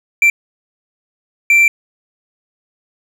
triangle tone bursts at uneven times, 2349 Hz, D7, in tune, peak -5 dBFS, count 2, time 0.22-0.3 / 1.5-1.68 s, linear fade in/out 2 ms, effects none

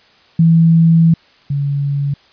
sine tone pair in turn, 164.81 / 141.57 Hz, E3 / C#3, 0 / +37 cents, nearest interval minor third, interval 263 cents, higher first, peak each -6 / -14 dBFS, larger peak first, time 0.39-1.14 / 1.5-2.14 s, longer first, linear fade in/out 5 ms, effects white hiss -49 dBFS RMS until 2.32 s + resampled to 11025 Hz

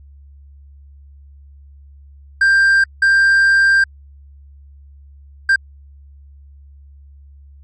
triangle tone bursts at uneven times, 1585 Hz, G6, 19 cents sharp, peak -7 dBFS, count 3, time 2.41-2.84 / 3.02-3.84 / 5.49-5.56 s, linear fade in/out 5 ms, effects added 70 Hz sine -39 dBFS peak until 7.63 s + MP3 48 kbps

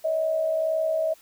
sine tone pair together, 578.1 / 640 Hz, D5 / D#5, -27 / +49 cents, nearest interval major second, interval 176 cents, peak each -31 / -22 dBFS, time 0.04-1.14 s, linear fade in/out 10 ms, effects white hiss -55 dBFS RMS until 1.21 s

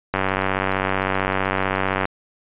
click train, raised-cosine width 0.5 ms, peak -5 dBFS, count 184, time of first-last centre 0.14-2.054 s, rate 95.6 Hz, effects resampled to 8000 Hz

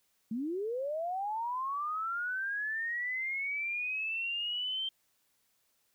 sine linear sweep, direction up, 210 to 3147 Hz, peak -32 dBFS, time 0.31-4.89 s, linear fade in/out 5 ms, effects white hiss -74 dBFS RMS until 5.94 s

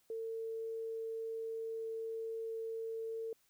sine tone, 450.2 Hz, A4, 40 cents sharp, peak -38 dBFS, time 0.1-3.33 s, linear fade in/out 2 ms, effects white hiss -73 dBFS RMS until 3.49 s

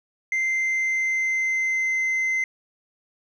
sine tone with pitch glide, 2084 to 2066 Hz, C7 to C7, -7 to -22 cents, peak -18 dBFS, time 0.32-2.44 s, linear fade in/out 2 ms, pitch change -15 cents, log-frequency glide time 0.43-2.04 s, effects tanh soft clip ceiling -20 dBFS + 10-bit

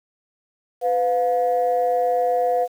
sine tone pair together, 502 / 709.9 Hz, B4 / F5, +28 / +28 cents, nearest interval tritone, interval 600 cents, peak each -19 dBFS, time 0.81-2.68 s, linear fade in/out 50 ms, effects tanh soft clip ceiling -11 dBFS + 8-bit

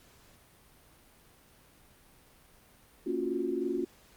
sine chord, Gb major seventh, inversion first, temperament just, 231.2 / 277.5 / 346.9 / 370 Hz, Bb3 / Db4 / F4 / Gb4, -14 / +2 / -12 / 0 cents, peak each -39 / -35 / -33 / -34 dBFS, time 3.06-3.85 s, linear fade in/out 10 ms, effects pink hiss -60 dBFS RMS until 4.16 s + Opus 48 kbps

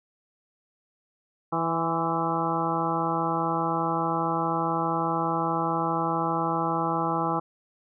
harmonic tone with a mistuned harmonic, 164.81 Hz, E3, in tune, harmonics 1 / 2 / 3 / 4 / 5 / 6 / 7 / 8, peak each -32 / -31 / -34 / -35 / -29 / -32 / -32 / -33 dBFS, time 1.52-7.4 s, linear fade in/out 10 ms, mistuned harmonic 6, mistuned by +56 cents, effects none

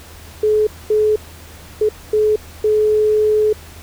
sine tone bursts at uneven times, 427.2 Hz, G#4, 49 cents sharp, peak -11 dBFS, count 5, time 0.43-0.67 / 0.9-1.16 / 1.81-1.89 / 2.13-2.36 / 2.64-3.53 s, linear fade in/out 5 ms, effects added 80 Hz sine -39 dBFS peak until 3.82 s + pink hiss -40 dBFS RMS until 3.82 s

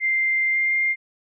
sine tone with pitch glide, 2093 to 2110 Hz, C7 to C7, 0 to +14 cents, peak -18 dBFS, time 0-0.96 s, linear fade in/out 50 ms, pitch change +14 cents, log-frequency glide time 0.47-0.75 s, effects none

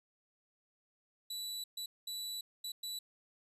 sawtooth tone bursts at uneven times, 3951 Hz, B7, in tune, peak -36 dBFS, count 5, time 1.3-1.64 / 1.77-1.86 / 2.07-2.41 / 2.64-2.72 / 2.83-2.99 s, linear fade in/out 5 ms, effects resampled to 32000 Hz

